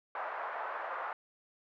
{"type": "band-pass noise", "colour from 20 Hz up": "white", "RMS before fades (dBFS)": -39, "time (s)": [0.15, 1.13], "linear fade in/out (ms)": 2, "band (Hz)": [600, 1400], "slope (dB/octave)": 24, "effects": []}